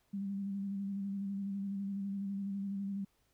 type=tone with vibrato; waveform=sine; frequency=197.7 Hz; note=G3; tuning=15 cents sharp; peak=-35 dBFS; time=0.13-3.05 s; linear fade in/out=10 ms; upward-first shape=square; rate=12 Hz; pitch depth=23 cents each way; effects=pink hiss -75 dBFS RMS until 3.33 s